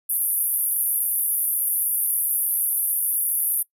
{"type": "band-pass noise", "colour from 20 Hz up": "pink", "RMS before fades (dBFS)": -23, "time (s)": [0.09, 3.63], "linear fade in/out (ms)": 10, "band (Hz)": [10000, 14000], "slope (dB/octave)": 96, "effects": ["noise-tail reverb RT60 0.1 s tail -21 dB re dry"]}